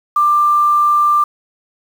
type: tone with quantisation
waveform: sine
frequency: 1186 Hz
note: D6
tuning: 17 cents sharp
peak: -9 dBFS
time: 0.16-1.24 s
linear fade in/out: 5 ms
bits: 6
effects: none